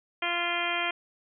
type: harmonic tone with a mistuned harmonic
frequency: 346.2 Hz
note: F4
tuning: 15 cents flat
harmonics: 1 / 2 / 3 / 4 / 5 / 6 / 7 / 8 / 9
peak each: -39 / -34 / -36 / -35 / -37 / -34 / -33 / -39 / -35 dBFS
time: 0.22-0.91 s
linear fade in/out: 5 ms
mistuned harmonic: 9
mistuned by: +27 cents
effects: none